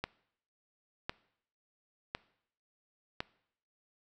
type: click train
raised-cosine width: 0.3 ms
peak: -18 dBFS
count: 4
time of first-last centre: 0.04-3.205 s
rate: 0.948 Hz
effects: noise-tail reverb RT60 0.7 s tail -21 dB re dry